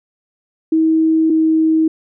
sine tone pair in turn, 320 / 318.5 Hz, D#4 / D#4, +49 / +41 cents, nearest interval unison, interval 8 cents, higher first, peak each -10 dBFS, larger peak neither, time 0.72-1.3 / 1.3-1.88 s, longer neither, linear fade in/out 5 ms, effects none

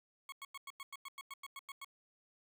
20% pulse tone bursts, 1100 Hz, C#6, 14 cents flat, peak -40 dBFS, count 13, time 0.29-1.846 s, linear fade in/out 2 ms, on 32 ms, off 95 ms, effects none

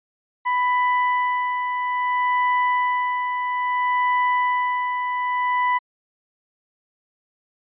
35% pulse tone with tremolo, 992 Hz, B5, 7 cents sharp, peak -15 dBFS, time 0.45-5.79 s, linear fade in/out 20 ms, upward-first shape sine, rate 0.6 Hz, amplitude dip 45%, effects resampled to 8000 Hz

